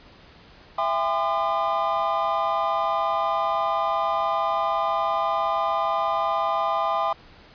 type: tone cluster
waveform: triangle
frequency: 664 / 807 / 1027 / 1207 Hz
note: E5 / G#5 / C6 / D6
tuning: +12 / -50 / -33 / +47 cents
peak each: -25 dBFS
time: 0.78-7.13 s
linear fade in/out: 5 ms
effects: pink hiss -50 dBFS RMS until 7.54 s + resampled to 11025 Hz